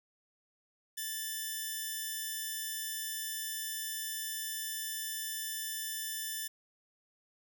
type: tone pair together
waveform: 5% pulse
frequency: 1760 / 2985 Hz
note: A6 / F#7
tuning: 0 / +15 cents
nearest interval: major sixth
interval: 915 cents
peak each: -26 / -36 dBFS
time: 0.97-6.48 s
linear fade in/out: 10 ms
effects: none